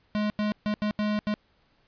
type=tone bursts at uneven times; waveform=square; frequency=210.3 Hz; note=G#3; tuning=22 cents sharp; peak=-25 dBFS; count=6; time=0.15-0.3 / 0.39-0.52 / 0.66-0.74 / 0.82-0.91 / 0.99-1.19 / 1.27-1.34 s; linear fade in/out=0 ms; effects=pink hiss -66 dBFS RMS until 1.87 s + resampled to 11025 Hz